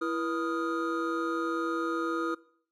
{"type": "tone cluster", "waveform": "triangle", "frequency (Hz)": [332.4, 483, 1243, 1407], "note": ["E4", "B4", "D#6", "F6"], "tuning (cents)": [15, -39, -2, 12], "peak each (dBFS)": [-29, -34, -32, -36], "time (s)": [0.01, 2.35], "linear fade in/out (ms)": 10, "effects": ["noise-tail reverb RT60 0.6 s tail -22 dB re dry"]}